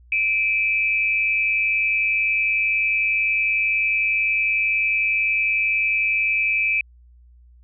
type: tone pair together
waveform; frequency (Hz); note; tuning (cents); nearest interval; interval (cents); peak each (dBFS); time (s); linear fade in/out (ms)
sine; 2349 / 2560; D7 / D#7; 0 / +49; minor second; 149; -20 / -21; 0.12-6.81; 2
effects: added 60 Hz sine -47 dBFS peak until 7.63 s